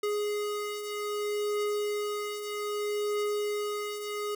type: beating tone pair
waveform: square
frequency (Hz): 415.3 / 415.93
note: G#4 / G#4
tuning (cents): 0 / +3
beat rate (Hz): 0.63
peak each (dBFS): -38 / -31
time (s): 0.03-4.35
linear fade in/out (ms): 5
effects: none